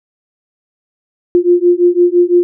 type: beating tone pair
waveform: sine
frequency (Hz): 349.2 / 355.1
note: F4 / F4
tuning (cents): 0 / +29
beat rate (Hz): 5.9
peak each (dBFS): -10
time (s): 1.35-2.43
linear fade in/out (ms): 0
effects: none